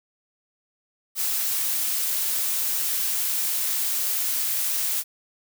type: noise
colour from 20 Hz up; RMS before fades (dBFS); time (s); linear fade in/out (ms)
blue; -25; 1.15-5.04; 50
effects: none